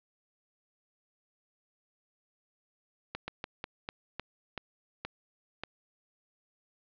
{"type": "slowing click train", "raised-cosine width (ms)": 0.3, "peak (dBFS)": -20, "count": 9, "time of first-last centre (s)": [3.15, 5.636], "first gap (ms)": 130, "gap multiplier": 1.24, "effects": ["resampled to 11025 Hz", "9-bit"]}